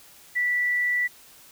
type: tone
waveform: sine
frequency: 1963 Hz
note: B6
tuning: 11 cents flat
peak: -21 dBFS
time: 0.35-1.08 s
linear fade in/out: 20 ms
effects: white hiss -51 dBFS RMS until 1.51 s